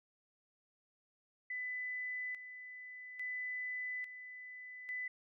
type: tone with tremolo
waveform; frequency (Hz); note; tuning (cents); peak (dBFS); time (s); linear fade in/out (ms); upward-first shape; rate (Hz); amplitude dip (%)
sine; 2000; B6; +21; -38; 1.5-5.08; 5; square; 0.59; 65
effects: none